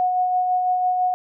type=tone with tremolo; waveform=sine; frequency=731 Hz; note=F#5; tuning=21 cents flat; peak=-16 dBFS; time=0-1.14 s; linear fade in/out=0 ms; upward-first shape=sine; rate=6 Hz; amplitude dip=30%; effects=none